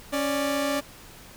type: tone pair together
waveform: sawtooth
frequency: 277.2 / 589.1 Hz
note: C#4 / D5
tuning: 0 / +5 cents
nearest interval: octave + minor second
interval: 1305 cents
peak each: -23 dBFS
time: 0.12-0.81 s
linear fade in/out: 20 ms
effects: pink hiss -47 dBFS RMS until 1.36 s